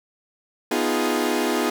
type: chord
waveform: sawtooth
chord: F half-diminished seventh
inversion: second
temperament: equal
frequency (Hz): 246.9 / 311.1 / 349.2 / 415.3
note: Cb4 / Eb4 / F4 / Ab4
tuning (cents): 0 / 0 / 0 / 0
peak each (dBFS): -22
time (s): 0.71-1.7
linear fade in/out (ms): 5
effects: none